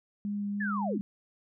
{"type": "tone with vibrato", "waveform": "sine", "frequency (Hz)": 203.8, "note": "G#3", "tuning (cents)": -32, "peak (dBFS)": -30, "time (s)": [0.25, 1.01], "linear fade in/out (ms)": 0, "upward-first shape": "sine", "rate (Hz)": 3.1, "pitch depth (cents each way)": 9}
{"type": "linear sweep", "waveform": "sine", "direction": "down", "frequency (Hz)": [1800, 150], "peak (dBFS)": -31, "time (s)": [0.6, 1], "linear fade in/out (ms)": 10}
{"effects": []}